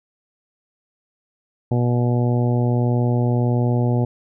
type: harmonic tone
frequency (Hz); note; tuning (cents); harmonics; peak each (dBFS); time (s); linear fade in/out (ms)
121.5; B2; -28; 1 / 2 / 3 / 4 / 5 / 6 / 7; -17 / -23 / -27 / -29 / -31 / -33 / -34; 1.71-4.05; 5
effects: none